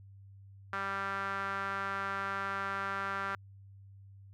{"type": "tone with band-pass filter", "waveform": "sawtooth", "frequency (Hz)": 196.2, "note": "G3", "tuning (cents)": 2, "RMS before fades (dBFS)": -36, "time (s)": [0.73, 3.35], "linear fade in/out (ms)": 0, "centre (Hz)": 1400, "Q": 3.9, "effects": ["added 98 Hz sine -51 dBFS peak until 4.33 s"]}